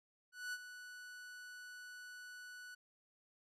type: tone with ADSR envelope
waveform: 45% pulse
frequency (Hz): 1480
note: F#6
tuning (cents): 0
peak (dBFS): -39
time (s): 0.32-2.75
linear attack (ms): 210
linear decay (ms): 44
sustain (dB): -11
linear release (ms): 9
effects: low-pass 11000 Hz 12 dB/octave